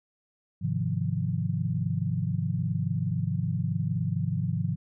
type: chord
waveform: sine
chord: F minor seventh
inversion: first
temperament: equal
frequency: 103.83 / 130.81 / 155.56 / 174.61 Hz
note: Ab2 / C3 / Eb3 / F3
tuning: 0 / 0 / 0 / 0 cents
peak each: -31 dBFS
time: 0.61-4.76 s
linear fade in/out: 20 ms
effects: none